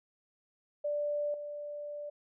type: tone with level steps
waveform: sine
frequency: 587.3 Hz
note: D5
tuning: in tune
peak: -30 / -38 dBFS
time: 0.84-2.1 s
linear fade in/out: 10 ms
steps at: 1.34 s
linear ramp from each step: 2 ms
effects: none